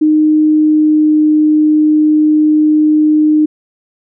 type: tone with pitch glide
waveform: sine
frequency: 307.5 to 305.7 Hz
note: D#4 to D#4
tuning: -20 to -30 cents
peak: -6 dBFS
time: 0.01-3.46 s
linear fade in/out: 10 ms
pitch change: -10 cents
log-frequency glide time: 0.48-1.23 s
effects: none